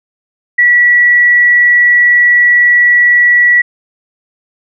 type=tone; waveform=sine; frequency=1942 Hz; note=B6; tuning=30 cents flat; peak=-4 dBFS; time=0.58-3.62 s; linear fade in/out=10 ms; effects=none